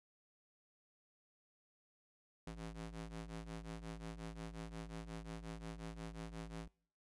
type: ring-modulated tone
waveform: sawtooth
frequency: 110 Hz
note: A2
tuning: in tune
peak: -39 dBFS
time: 2.47-6.68 s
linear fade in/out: 5 ms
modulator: 57.8 Hz
effects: noise-tail reverb RT60 0.6 s tail -26 dB re dry + resampled to 24000 Hz